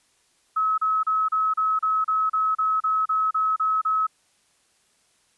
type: tone bursts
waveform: sine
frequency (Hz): 1286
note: E6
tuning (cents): -43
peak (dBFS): -19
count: 14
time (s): 0.56-4.069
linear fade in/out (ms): 10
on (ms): 220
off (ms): 33
effects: white hiss -64 dBFS RMS until 5.37 s + resampled to 24000 Hz